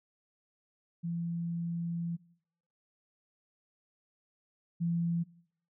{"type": "tone pair in turn", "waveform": "sine", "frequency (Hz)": [169.5, 169.5], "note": ["E3", "E3"], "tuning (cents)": [49, 49], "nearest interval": "unison", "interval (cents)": 0, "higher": "neither", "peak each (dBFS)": [-32, -28], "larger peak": "second", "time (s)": [[1.03, 2.17], [4.8, 5.24]], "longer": "first", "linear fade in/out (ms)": 20, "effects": ["noise-tail reverb RT60 0.7 s tail -22 dB re dry"]}